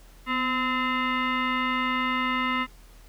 sine tone with frequency modulation, 523.3 Hz, C5, in tune, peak -23 dBFS, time 0.26-2.67 s, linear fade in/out 50 ms, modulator 774 Hz, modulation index 2.6, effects added 40 Hz sine -48 dBFS peak until 3.08 s + pink hiss -56 dBFS RMS until 3.08 s

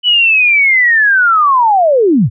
sine linear sweep, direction down, 2991 to 85.6 Hz, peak -6 dBFS, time 0.03-2.3 s, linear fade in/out 50 ms, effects none

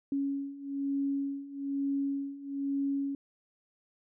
sine beating tone pair, 277.2 / 278.3 Hz, C#4 / C#4, 0 / +7 cents, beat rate 1.1 Hz, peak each -35 / -32 dBFS, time 0.12-3.15 s, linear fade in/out 2 ms, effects none

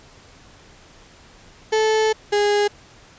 35% pulse tone pair in turn, 436.4 / 411.9 Hz, A4 / G#4, -14 / -14 cents, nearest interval minor second, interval 100 cents, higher first, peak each -14 dBFS, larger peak neither, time 1.72-2.13 / 2.32-2.68 s, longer first, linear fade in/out 10 ms, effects pink hiss -48 dBFS RMS until 3.18 s + resampled to 16000 Hz

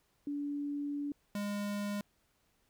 sine / square tone pair in turn, 288 / 204.4 Hz, D4 / G#3, -34 / -27 cents, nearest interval tritone, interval 593 cents, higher first, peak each -34 / -35 dBFS, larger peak first, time 0.27-1.12 / 1.35-2.01 s, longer first, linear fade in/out 2 ms, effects pink hiss -74 dBFS RMS until 2.69 s

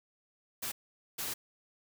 white noise bursts at uneven times, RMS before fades -37 dBFS, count 2, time 0.62-0.72 / 1.18-1.34 s, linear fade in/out 10 ms, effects none

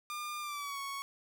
sawtooth tone with pitch glide, 1203 to 1109.5 Hz, D6 to C#6, +41 to +1 cents, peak -34 dBFS, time 0.1-1.02 s, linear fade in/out 0 ms, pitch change -140 cents, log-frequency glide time 0.4-0.79 s, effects none

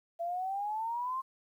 sine exponential sweep, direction up, 670 to 1069 Hz, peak -32 dBFS, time 0.19-1.22 s, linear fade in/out 20 ms, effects 11-bit

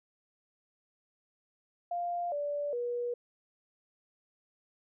sine tone with pitch steps, 698.5 / 580.6 / 482.6 Hz, F5 / D5 / B4, 0 / -20 / -40 cents, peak -31 dBFS, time 1.91-3.14 s, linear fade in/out 5 ms, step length 410 ms, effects none

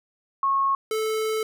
sine / square tone pair in turn, 1093 / 437 Hz, C#6 / A4, -25 / -12 cents, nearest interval octave + major third, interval 1587 cents, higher first, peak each -19 / -24 dBFS, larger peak first, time 0.43-0.75 / 0.91-1.43 s, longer second, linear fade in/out 2 ms, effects none

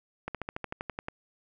slowing click train, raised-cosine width 0.5 ms, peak -19 dBFS, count 11, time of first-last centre 0.28-1.084 s, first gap 67 ms, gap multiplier 1.04, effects none

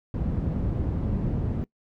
white low-pass noise, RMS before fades -27 dBFS, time 0.14-1.64 s, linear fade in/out 0 ms, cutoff 170 Hz, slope 12 dB/octave, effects noise-tail reverb RT60 0.1 s tail -22 dB re dry

